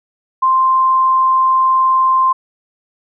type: tone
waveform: sine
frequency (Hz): 1046.5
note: C6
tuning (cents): 0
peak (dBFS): -9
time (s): 0.42-2.33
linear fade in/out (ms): 10
effects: none